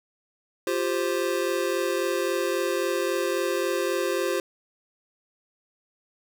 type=chord; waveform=square; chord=F suspended second; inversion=none; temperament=just; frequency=349.2 / 392.9 / 523.8 Hz; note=F4 / G4 / C5; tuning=0 / +4 / +2 cents; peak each=-29 dBFS; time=0.67-4.4 s; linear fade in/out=2 ms; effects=none